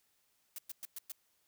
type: noise bursts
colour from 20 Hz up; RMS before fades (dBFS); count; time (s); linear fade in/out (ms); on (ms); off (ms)
blue; -43; 5; 0.56-1.12; 2; 24; 110
effects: white hiss -75 dBFS RMS until 1.47 s